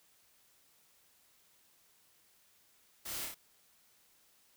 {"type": "noise with echo", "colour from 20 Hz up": "white", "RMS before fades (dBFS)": -43, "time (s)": [3.05, 3.26], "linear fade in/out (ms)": 10, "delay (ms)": 29, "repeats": 3, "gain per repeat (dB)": -2, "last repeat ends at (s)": 3.347, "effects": ["white hiss -68 dBFS RMS until 4.56 s"]}